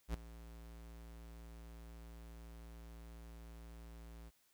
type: tone with ADSR envelope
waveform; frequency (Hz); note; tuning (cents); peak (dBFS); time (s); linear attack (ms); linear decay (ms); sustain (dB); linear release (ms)
square; 57.1; A#1; -35; -35; 0.08-4.31; 61; 10; -17; 34
effects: white hiss -74 dBFS RMS until 4.53 s